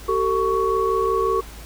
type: tone cluster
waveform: sine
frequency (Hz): 384.8 / 450.3 / 1117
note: G4 / A4 / C#6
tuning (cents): -32 / +40 / +13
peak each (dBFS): -22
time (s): 0.08-1.41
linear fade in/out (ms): 10
effects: added 54 Hz sine -37 dBFS peak until 1.65 s + pink hiss -42 dBFS RMS until 1.65 s